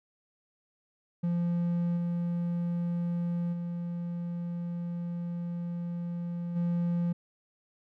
triangle tone with level steps, 172.7 Hz, F3, 19 cents flat, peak -24 / -26 / -30 / -24 dBFS, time 1.23-7.13 s, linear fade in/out 10 ms, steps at 1.96 / 3.52 / 6.55 s, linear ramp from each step 20 ms, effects none

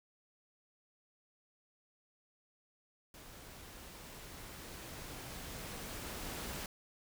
pink noise with level ramp, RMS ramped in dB -54 to -42 dBFS, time 3.14-6.66 s, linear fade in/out 2 ms, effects none

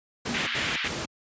pink noise bursts, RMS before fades -31 dBFS, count 3, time 0.25-1.058 s, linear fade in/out 10 ms, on 220 ms, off 74 ms
sine tone with exponential decay, 236.4 Hz, A#3, 24 cents sharp, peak -27 dBFS, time 0.29-0.64 s, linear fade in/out 2 ms, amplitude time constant 74 ms
pink band-pass noise, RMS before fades -30 dBFS, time 0.34-0.88 s, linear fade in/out 2 ms, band 1600 to 3400 Hz, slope 24 dB/octave
effects high-pass 100 Hz 12 dB/octave + resampled to 16000 Hz

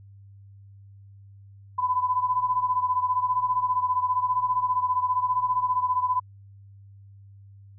sine beating tone pair, 1000 / 1015 Hz, B5 / B5, +21 / +47 cents, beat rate 15 Hz, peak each -23 / -27 dBFS, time 1.78-6.2 s, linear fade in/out 10 ms, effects added 99 Hz sine -46 dBFS peak until 7.78 s

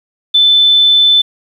sine tone, 3520 Hz, A7, in tune, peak -5 dBFS, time 0.34-1.22 s, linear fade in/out 10 ms, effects 7-bit

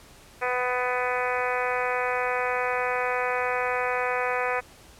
harmonic tone, 249.4 Hz, B3, 17 cents sharp, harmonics 2 / 3 / 4 / 5 / 6 / 7 / 8 / 9 / 10, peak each -29 / -31 / -32 / -33 / -34 / -34 / -35 / -36 / -36 dBFS, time 0.41-4.61 s, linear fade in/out 20 ms, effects pink hiss -51 dBFS RMS until 4.99 s + low-pass 12000 Hz 12 dB/octave

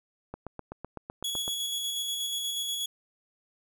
click train, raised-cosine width 1 ms, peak -23 dBFS, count 10, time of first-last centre 0.34-1.479 s, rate 7.9 Hz
sawtooth tone with tremolo, 3361 Hz, G#7, 20 cents sharp, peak -26 dBFS, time 1.24-2.86 s, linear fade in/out 5 ms, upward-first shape square, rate 8.3 Hz, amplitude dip 25%
effects none

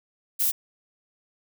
violet noise, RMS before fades -23 dBFS, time 0.39-0.52 s, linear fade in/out 20 ms, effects none

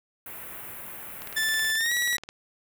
white band-stop noise, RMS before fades -40 dBFS, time 0.26-1.72 s, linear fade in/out 2 ms, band 2500 to 11000 Hz, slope 24 dB/octave
click train, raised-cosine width 0.2 ms, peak -22 dBFS, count 21, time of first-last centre 1.22-2.29 s, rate 18.7 Hz
sawtooth tone with pitch glide, 1760 to 1930.4 Hz, A6 to B6, 0 to -40 cents, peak -20 dBFS, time 1.36-2.17 s, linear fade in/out 10 ms, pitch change +160 cents, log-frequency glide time 1.76-1.93 s
effects none

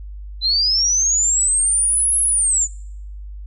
sine linear two-way sweep, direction up then down, 3974 to 10830 to 6830 Hz, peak -14 dBFS, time 0.41-2.68 s, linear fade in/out 50 ms, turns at 2.2 s, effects noise-tail reverb RT60 0.7 s tail -24 dB re dry + added 50 Hz sine -30 dBFS peak until 3.46 s

